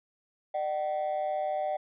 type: ring-modulated tone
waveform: triangle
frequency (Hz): 681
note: F5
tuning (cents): -44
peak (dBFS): -22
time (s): 0.54-1.77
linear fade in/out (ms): 10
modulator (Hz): 78.7
effects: tanh soft clip ceiling -22 dBFS + resampled to 8000 Hz